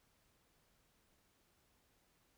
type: silence
effects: pink hiss -75 dBFS RMS until 2.37 s